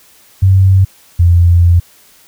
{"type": "tone pair in turn", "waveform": "sine", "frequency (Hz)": [95.4, 86.51], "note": ["G2", "F2"], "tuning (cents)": [-47, -16], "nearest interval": "major second", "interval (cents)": 169, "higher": "first", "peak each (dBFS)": -4, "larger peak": "neither", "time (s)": [[0.42, 0.85], [1.19, 1.8]], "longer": "second", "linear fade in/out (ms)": 10, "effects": ["white hiss -45 dBFS RMS until 2.27 s"]}